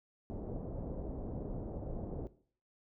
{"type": "low-pass noise", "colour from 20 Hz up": "pink", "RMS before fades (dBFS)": -41, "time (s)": [0.3, 2.27], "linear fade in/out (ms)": 0, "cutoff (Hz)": 630, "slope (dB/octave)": 24, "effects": ["noise-tail reverb RT60 0.5 s tail -17 dB re dry"]}